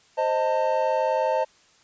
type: chord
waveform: triangle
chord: A diminished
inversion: first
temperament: equal with one note detuned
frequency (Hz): 523.3 / 622.3 / 894.3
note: C5 / Eb5 / A5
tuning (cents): 0 / 0 / +28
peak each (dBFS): -23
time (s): 0.17-1.45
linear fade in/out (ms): 20
effects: white hiss -58 dBFS RMS until 1.83 s + resampled to 16000 Hz